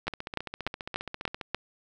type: two click trains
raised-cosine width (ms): 0.3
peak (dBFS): -12 / -19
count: 6 / 21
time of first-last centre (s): 0.08-1.546 / 0.07-1.412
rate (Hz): 3.41 / 14.9
effects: none